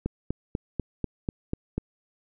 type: click train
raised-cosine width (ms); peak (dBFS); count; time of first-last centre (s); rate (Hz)
3; -14; 8; 0.06-1.78; 4.07
effects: none